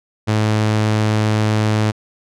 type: tone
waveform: sawtooth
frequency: 107.7 Hz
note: A2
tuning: 37 cents flat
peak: -10 dBFS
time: 0.27-1.92 s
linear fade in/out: 20 ms
effects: low-pass 7000 Hz 12 dB/octave